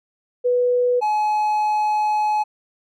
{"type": "tone pair in turn", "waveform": ["sine", "triangle"], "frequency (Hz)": [492.4, 848.5], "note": ["B4", "G#5"], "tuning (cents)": [-5, 37], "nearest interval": "major sixth", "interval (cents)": 942, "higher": "second", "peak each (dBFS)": -15, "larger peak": "neither", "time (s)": [[0.44, 1.01], [1.01, 2.44]], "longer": "second", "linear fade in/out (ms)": 20, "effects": []}